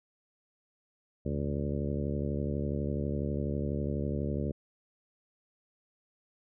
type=harmonic tone with a mistuned harmonic; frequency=72.1 Hz; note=D2; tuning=31 cents flat; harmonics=1 / 2 / 3 / 4 / 5 / 6 / 7 / 8; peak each=-35 / -35 / -36 / -40 / -40 / -41 / -43 / -43 dBFS; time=1.25-4.52 s; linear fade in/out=10 ms; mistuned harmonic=1; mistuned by=+140 cents; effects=none